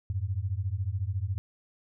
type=beating tone pair; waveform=sine; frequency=89.3 / 103.3 Hz; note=F2 / G#2; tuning=+39 / -9 cents; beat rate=14 Hz; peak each=-31 dBFS; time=0.1-1.38 s; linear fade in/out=0 ms; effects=none